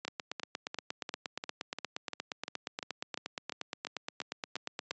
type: two click trains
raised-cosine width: 0.2 ms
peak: -18 / -20 dBFS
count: 42 / 15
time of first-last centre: 0.08-4.909 / 0.05-4.911 s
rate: 8.49 / 2.88 Hz
effects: high-pass 200 Hz 12 dB/octave + resampled to 16000 Hz